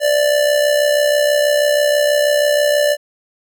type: tone with amplitude modulation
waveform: square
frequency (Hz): 587.3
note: D5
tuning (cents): 0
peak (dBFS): -10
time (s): 0-2.97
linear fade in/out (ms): 50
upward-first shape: sine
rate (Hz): 66.2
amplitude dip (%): 55
effects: none